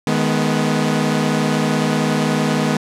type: chord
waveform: sawtooth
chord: G# minor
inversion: second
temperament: equal with one note detuned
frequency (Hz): 155.56 / 210.9 / 246.9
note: D#3 / G#3 / B3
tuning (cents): 0 / +27 / 0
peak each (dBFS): -16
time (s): 0.07-2.77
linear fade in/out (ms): 2
effects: low-pass 9000 Hz 12 dB/octave